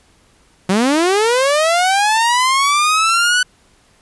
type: linear sweep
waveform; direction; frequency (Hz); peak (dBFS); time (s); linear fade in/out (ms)
sawtooth; up; 178.6 to 1500; -8; 0.69-3.43; 5
effects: pink hiss -53 dBFS RMS until 4.01 s + resampled to 24000 Hz